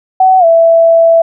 sine tone with pitch glide, 753 to 663.1 Hz, F#5 to E5, +30 to +10 cents, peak -3 dBFS, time 0.2-1.22 s, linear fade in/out 5 ms, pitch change -220 cents, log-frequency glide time 0.39-0.45 s, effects none

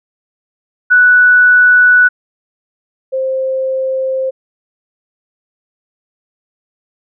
sine tone pair in turn, 1480 / 526.1 Hz, F#6 / C5, 0 / +9 cents, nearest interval octave + tritone, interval 1791 cents, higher first, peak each -4 / -13 dBFS, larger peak first, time 0.9-2.09 / 3.12-4.31 s, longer neither, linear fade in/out 20 ms, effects none

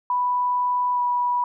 sine tone with pitch glide, 988 to 977.8 Hz, B5 to B5, 0 to -18 cents, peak -19 dBFS, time 0.1-1.44 s, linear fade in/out 2 ms, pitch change -18 cents, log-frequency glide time 0.93-1 s, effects none

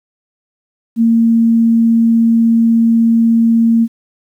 sine tone, 229.1 Hz, A#3, 30 cents flat, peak -7 dBFS, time 0.96-3.88 s, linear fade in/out 50 ms, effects 8-bit

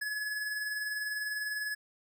square tone with tremolo, 1700 Hz, G#6, 40 cents sharp, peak -32 dBFS, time 0.01-1.75 s, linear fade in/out 10 ms, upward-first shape sine, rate 20 Hz, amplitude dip 40%, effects none

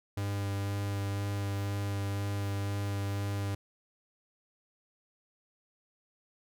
45% pulse tone with vibrato, 100.3 Hz, G2, 40 cents sharp, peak -31 dBFS, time 0.17-3.55 s, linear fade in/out 5 ms, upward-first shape sine, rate 2 Hz, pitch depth 10 cents each way, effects none

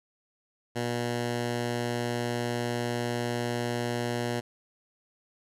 10% pulse tone, 120 Hz, B2, 49 cents flat, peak -20 dBFS, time 0.75-4.41 s, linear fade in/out 20 ms, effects low-pass 11000 Hz 12 dB/octave

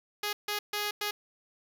5% pulse tone bursts at uneven times, 415.3 Hz, G#4, in tune, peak -19 dBFS, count 4, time 0.23-0.33 / 0.48-0.59 / 0.73-0.91 / 1.01-1.11 s, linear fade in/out 5 ms, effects none

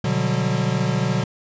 square chord, G major seventh, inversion first, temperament equal with one note detuned, 123.47 / 146.83 / 181.92 / 196 Hz, B2 / D3 / F#3 / G3, 0 / 0 / -29 / 0 cents, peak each -24 / -25 / -25 / -29 dBFS, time 0.04-1.24 s, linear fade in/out 5 ms, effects resampled to 16000 Hz

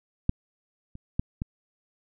clicks, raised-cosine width 5 ms, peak -9 / -29 / -12 / -17 dBFS, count 4, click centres 0.294 / 0.954 / 1.195 / 1.419 s, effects none

